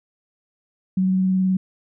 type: tone with vibrato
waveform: sine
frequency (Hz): 187.4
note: F#3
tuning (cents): +22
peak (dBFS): -16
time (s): 0.97-1.57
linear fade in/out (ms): 5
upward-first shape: sine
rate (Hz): 19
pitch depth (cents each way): 16
effects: none